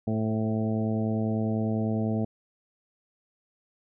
harmonic tone with a mistuned harmonic, 110 Hz, A2, in tune, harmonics 1 / 2 / 3 / 4 / 5 / 6 / 7, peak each -29 / -27 / -36 / -36 / -40 / -37 / -43 dBFS, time 0.07-2.25 s, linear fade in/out 5 ms, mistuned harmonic 5, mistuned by -19 cents, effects none

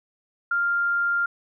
sine tone, 1396.9 Hz, F6, in tune, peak -20 dBFS, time 0.51-1.26 s, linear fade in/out 5 ms, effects none

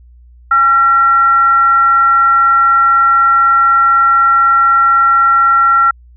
sine tone with frequency modulation, 1362 Hz, F6, 44 cents flat, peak -6 dBFS, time 0.51-5.91 s, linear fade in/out 5 ms, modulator 542 Hz, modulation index 0.26, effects added 60 Hz sine -38 dBFS peak until 6.16 s

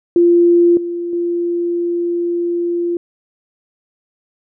sine tone with level steps, 345.6 Hz, F4, 18 cents flat, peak -7 / -19 / -15 dBFS, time 0.16-2.97 s, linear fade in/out 2 ms, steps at 0.77 / 1.13 s, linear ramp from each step 2 ms, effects none

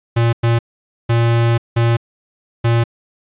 square tone bursts at uneven times, 116.8 Hz, A#2, 4 cents sharp, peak -12 dBFS, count 5, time 0.16-0.33 / 0.43-0.59 / 1.09-1.58 / 1.76-1.97 / 2.64-2.84 s, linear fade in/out 10 ms, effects resampled to 8000 Hz + 9-bit

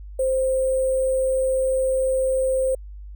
sine tone with sample-and-hold, 523 Hz, C5, 1 cent flat, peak -18 dBFS, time 0.19-2.75 s, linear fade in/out 5 ms, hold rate 8820 Hz, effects added 50 Hz sine -35 dBFS peak until 3.15 s

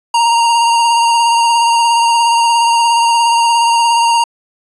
square tone with vibrato, 932.3 Hz, A#5, in tune, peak -9 dBFS, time 0.14-4.24 s, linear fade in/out 5 ms, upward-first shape sine, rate 17 Hz, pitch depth 22 cents each way, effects resampled to 24000 Hz

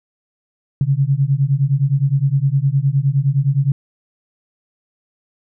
sine beating tone pair, 133.4 / 143.1 Hz, C3 / D3, +34 / -45 cents, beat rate 9.7 Hz, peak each -16 dBFS, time 0.81-3.72 s, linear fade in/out 2 ms, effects none

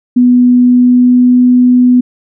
sine tone with pitch glide, 246.9 to 248.5 Hz, B3 to B3, 0 to +11 cents, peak -3 dBFS, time 0.16-2.01 s, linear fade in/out 10 ms, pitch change +11 cents, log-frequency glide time 0.55-1.41 s, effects none

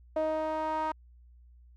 sawtooth tone with band-pass filter sweep, 312.9 Hz, D#4, 10 cents sharp, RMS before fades -31 dBFS, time 0.16-0.92 s, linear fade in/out 5 ms, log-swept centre 640 to 1000 Hz, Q 3.8, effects added 60 Hz sine -53 dBFS peak until 1.76 s

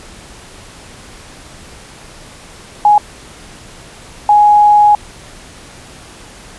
sine tone bursts at uneven times, 833 Hz, G#5, 5 cents sharp, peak -4 dBFS, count 2, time 2.85-2.98 / 4.29-4.95 s, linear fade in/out 2 ms, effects pink hiss -36 dBFS RMS until 6.58 s + resampled to 24000 Hz

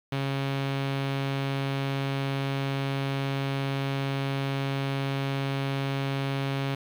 sawtooth tone with low-pass filter, 137.1 Hz, C#3, 19 cents flat, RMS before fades -29 dBFS, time 0.12-6.75 s, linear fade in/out 5 ms, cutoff 3400 Hz, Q 1.6, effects 8-bit

